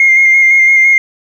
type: tone with vibrato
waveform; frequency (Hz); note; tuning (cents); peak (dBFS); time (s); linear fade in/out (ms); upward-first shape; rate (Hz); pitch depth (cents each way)
sine; 2125; C7; +26; -3; 0-0.98; 2; square; 5.9; 18
effects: tanh soft clip ceiling 0 dBFS + 7-bit